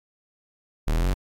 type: exponential sweep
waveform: 45% pulse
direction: up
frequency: 36.71 to 49 Hz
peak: -20 dBFS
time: 0.87-1.14 s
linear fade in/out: 10 ms
effects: AAC 48 kbps